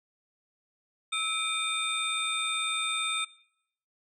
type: tone cluster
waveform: sine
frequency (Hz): 1302 / 2339 / 2457 / 3626 / 8140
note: E6 / D7 / D#7 / A#7 / C9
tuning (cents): -22 / -8 / -22 / -49 / -49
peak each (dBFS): -34 / -35 / -35 / -30 / -36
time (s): 1.12-3.25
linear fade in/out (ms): 10
effects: noise-tail reverb RT60 0.7 s tail -20 dB re dry + tanh soft clip ceiling -19 dBFS